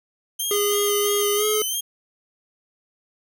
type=tone with vibrato; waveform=10% pulse; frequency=3136 Hz; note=G7; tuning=in tune; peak=-16 dBFS; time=0.39-1.81 s; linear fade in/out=10 ms; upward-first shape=sine; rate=3 Hz; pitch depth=56 cents each way
type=tone with pitch glide; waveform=square; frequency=409.9 to 426.3 Hz; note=G#4 to G#4; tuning=-23 to +45 cents; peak=-21 dBFS; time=0.51-1.62 s; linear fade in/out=2 ms; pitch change=+68 cents; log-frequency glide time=1.36-1.45 s
effects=none